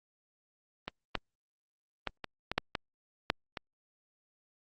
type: clicks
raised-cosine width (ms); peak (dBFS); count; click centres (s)
0.3; -19 / -13 / -16 / -21 / -16 / -10 / -15 / -9 / -20; 9; 0.88 / 1.153 / 2.073 / 2.243 / 2.516 / 2.58 / 2.752 / 3.301 / 3.572
effects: Opus 32 kbps